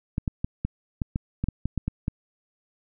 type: clicks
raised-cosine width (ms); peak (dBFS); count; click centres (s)
5; -13; 12; 0.181 / 0.278 / 0.445 / 0.65 / 1.018 / 1.159 / 1.44 / 1.486 / 1.656 / 1.777 / 1.88 / 2.081
effects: none